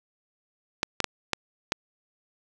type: clicks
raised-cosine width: 0.2 ms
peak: -6 dBFS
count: 5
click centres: 0.831 / 1.003 / 1.043 / 1.333 / 1.721 s
effects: none